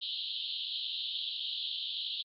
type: band-pass noise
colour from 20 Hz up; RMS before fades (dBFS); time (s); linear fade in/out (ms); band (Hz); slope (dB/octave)
pink; -37; 0.01-2.23; 20; 3000 to 4200; 96
effects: MP3 48 kbps